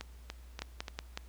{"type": "two click trains", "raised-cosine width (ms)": 0.2, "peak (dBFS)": [-19, -22], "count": [4, 4], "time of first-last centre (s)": [[0.62, 1.175], [0.01, 0.882]], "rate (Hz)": [5.41, 3.44], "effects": ["added 60 Hz sine -49 dBFS peak until 1.28 s", "pink hiss -63 dBFS RMS until 1.28 s"]}